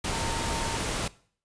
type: tone in noise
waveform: sine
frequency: 916 Hz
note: A#5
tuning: 31 cents flat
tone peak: -34 dBFS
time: 0.12-0.77 s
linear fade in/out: 5 ms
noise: pink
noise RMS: -30 dBFS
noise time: 0.04-1.08 s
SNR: -7 dB
effects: noise-tail reverb RT60 0.5 s tail -20 dB re dry + resampled to 22050 Hz